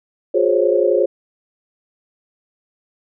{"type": "chord", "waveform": "sine", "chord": "Db major seventh", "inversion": "first", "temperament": "equal with one note detuned", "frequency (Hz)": [358, 415.3, 523.3, 554.4], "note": ["F4", "Ab4", "C5", "Db5"], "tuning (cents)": [43, 0, 0, 0], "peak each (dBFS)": -18, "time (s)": [0.34, 1.06], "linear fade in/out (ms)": 10, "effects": []}